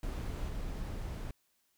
brown noise with level steps, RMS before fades -37 / -39 dBFS, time 0.03-1.31 s, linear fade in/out 2 ms, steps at 0.49 s, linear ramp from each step 5 ms, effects white hiss -75 dBFS RMS until 1.77 s

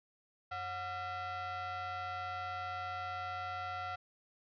square ring-modulated tone, 319.7 Hz, D#4, 47 cents sharp, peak -36 dBFS, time 0.51-3.96 s, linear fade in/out 10 ms, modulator 1050 Hz, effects resampled to 11025 Hz

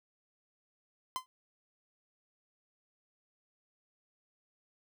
45% pulse tone with exponential decay, 1030 Hz, C6, 28 cents flat, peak -29 dBFS, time 1.16-1.26 s, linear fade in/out 0 ms, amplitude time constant 20 ms, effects none

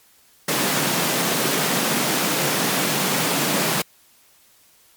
pink high-pass noise, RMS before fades -21 dBFS, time 0.48-3.82 s, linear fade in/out 5 ms, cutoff 140 Hz, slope 48 dB/octave, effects white hiss -55 dBFS RMS until 4.96 s + MP3 96 kbps

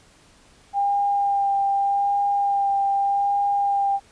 sine tone with vibrato, 800 Hz, G5, 35 cents sharp, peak -18 dBFS, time 0.73-4 s, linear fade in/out 50 ms, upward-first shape sine, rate 0.83 Hz, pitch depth 14 cents each way, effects pink hiss -54 dBFS RMS until 4.11 s + resampled to 22050 Hz

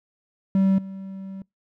triangle tone with level steps, 192.7 Hz, G3, 29 cents flat, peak -14 / -31 dBFS, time 0.55-1.42 s, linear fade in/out 2 ms, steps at 0.78 s, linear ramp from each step 5 ms, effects noise-tail reverb RT60 0.2 s tail -26 dB re dry

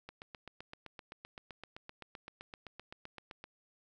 click train, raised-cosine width 0.3 ms, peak -30 dBFS, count 27, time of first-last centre 0.09-3.441 s, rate 7.76 Hz, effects none

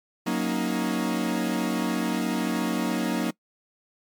40% pulse chord, D# minor seventh, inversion first, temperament equal with one note detuned, 185 / 234.3 / 277.2 / 311.1 Hz, F#3 / A#3 / C#4 / D#4, 0 / +9 / 0 / 0 cents, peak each -29 / -27 / -31 / -29 dBFS, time 0.26-3.31 s, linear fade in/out 10 ms, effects noise-tail reverb RT60 0.1 s tail -23 dB re dry + MP3 96 kbps

